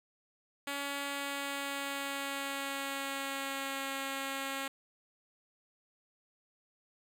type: tone with pitch glide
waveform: 5% pulse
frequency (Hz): 281.5 to 272.4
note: C#4 to C#4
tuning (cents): +27 to -30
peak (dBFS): -24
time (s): 0.67-4.68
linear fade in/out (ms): 5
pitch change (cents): -57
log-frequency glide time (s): 1.01-3.91
effects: none